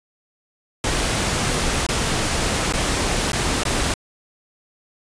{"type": "noise with dropouts", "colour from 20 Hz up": "pink", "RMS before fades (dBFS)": -21, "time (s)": [0.84, 3.94], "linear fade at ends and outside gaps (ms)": 2, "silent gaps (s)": [[1.866, 1.888], [2.725, 2.736], [3.32, 3.331], [3.635, 3.652]], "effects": ["resampled to 22050 Hz"]}